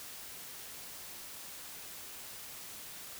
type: silence
effects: white hiss -47 dBFS RMS until 3.19 s